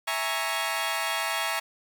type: chord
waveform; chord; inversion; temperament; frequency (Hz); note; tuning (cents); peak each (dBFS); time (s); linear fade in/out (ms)
15% pulse; A# half-diminished seventh; second; equal; 659.3 / 830.6 / 932.3 / 1108.7; E5 / G#5 / A#5 / C#6; 0 / 0 / 0 / 0; -26; 0.07-1.6; 10
effects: 9-bit